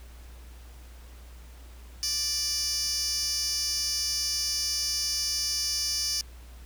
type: tone with high-pass filter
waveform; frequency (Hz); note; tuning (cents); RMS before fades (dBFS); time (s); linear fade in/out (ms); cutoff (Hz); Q
15% pulse; 587.3; D5; 0; -29; 2.03-6.21; 0; 4900; 5.3
effects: added 60 Hz sine -44 dBFS peak until 6.65 s + pink hiss -55 dBFS RMS until 6.65 s